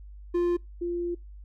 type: tone pair in turn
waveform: triangle / sine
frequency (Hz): 349.2 / 347.2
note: F4 / F4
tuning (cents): 0 / -10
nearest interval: unison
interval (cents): 10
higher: first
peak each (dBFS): -20 / -27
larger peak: first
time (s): 0.34-0.57 / 0.81-1.15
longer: second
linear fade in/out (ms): 10
effects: noise-tail reverb RT60 0.2 s tail -24 dB re dry + added 50 Hz sine -42 dBFS peak until 1.44 s